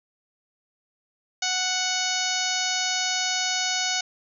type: harmonic tone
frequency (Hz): 740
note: F#5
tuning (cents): 0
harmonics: 1 / 2 / 3 / 4 / 5 / 6 / 7 / 8 / 9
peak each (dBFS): -32 / -32 / -32 / -32 / -32 / -32 / -32 / -32 / -32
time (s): 1.42-4.01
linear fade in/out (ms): 5
effects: none